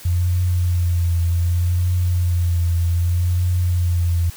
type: tone with vibrato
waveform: sine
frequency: 87.31 Hz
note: F2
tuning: in tune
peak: -15 dBFS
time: 0.05-4.3 s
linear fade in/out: 5 ms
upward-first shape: triangle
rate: 0.65 Hz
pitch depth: 50 cents each way
effects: white hiss -40 dBFS RMS until 4.36 s